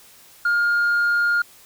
sine tone, 1415 Hz, F6, 22 cents sharp, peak -14 dBFS, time 0.45-1.42 s, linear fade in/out 5 ms, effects tanh soft clip ceiling -15 dBFS + white hiss -49 dBFS RMS until 1.65 s

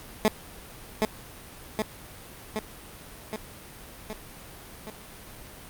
15% pulse tone with echo, 215.8 Hz, A3, 33 cents flat, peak -12 dBFS, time 0.25-0.28 s, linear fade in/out 0 ms, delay 770 ms, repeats 6, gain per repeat -3 dB, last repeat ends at 4.9 s, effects pink hiss -45 dBFS RMS until 5.69 s + Opus 48 kbps

